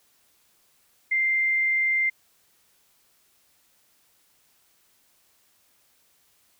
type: tone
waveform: sine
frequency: 2093 Hz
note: C7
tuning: in tune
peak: -20 dBFS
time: 1.11-2.1 s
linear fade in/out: 10 ms
effects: white hiss -64 dBFS RMS until 6.59 s